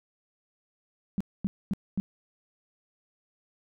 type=tone bursts; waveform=sine; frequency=196 Hz; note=G3; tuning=in tune; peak=-24 dBFS; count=4; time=1.18-2 s; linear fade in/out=0 ms; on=25 ms; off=240 ms; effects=none